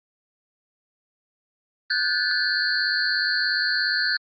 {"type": "tone cluster", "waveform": "sine", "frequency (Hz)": [1471, 1568, 1733, 4216, 4537], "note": ["F#6", "G6", "A6", "C8", "C#8"], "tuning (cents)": [-11, 0, -27, 12, 39], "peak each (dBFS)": -27, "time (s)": [1.9, 4.17], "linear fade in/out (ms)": 5, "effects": ["Opus 24 kbps"]}